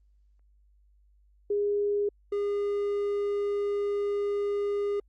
sine / triangle tone pair in turn, 409.5 / 407.2 Hz, G#4 / G#4, -24 / -34 cents, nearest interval unison, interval 10 cents, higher first, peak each -24 dBFS, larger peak neither, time 1.5-2.09 / 2.32-5 s, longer second, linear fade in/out 5 ms, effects added 50 Hz sine -59 dBFS peak until 5.08 s + Opus 24 kbps

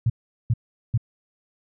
sine tone bursts, 115.7 Hz, A#2, 13 cents flat, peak -16 dBFS, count 3, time 0.06-0.977 s, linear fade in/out 5 ms, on 39 ms, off 400 ms, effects none

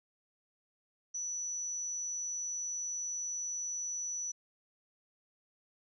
sine tone, 5930 Hz, F#8, 3 cents sharp, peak -35 dBFS, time 1.14-4.32 s, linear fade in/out 10 ms, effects none

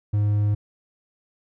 triangle tone, 103.83 Hz, G#2, in tune, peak -16 dBFS, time 0.13-0.55 s, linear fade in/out 10 ms, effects none

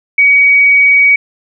sine tone, 2259 Hz, C#7, 32 cents sharp, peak -4 dBFS, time 0.18-1.16 s, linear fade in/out 5 ms, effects none

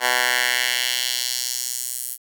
10% pulse tone with high-pass filter sweep, 124.5 Hz, B2, 14 cents sharp, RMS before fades -23 dBFS, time 0-2.18 s, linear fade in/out 50 ms, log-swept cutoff 1100 to 11000 Hz, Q 1.4, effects none

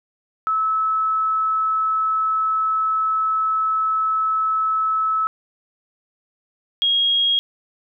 sine tone pair in turn, 1300 / 3276 Hz, E6 / G#7, -24 / -24 cents, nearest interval octave + major third, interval 1600 cents, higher second, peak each -17 / -15 dBFS, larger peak second, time 0.47-5.27 / 6.82-7.39 s, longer first, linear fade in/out 0 ms, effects none

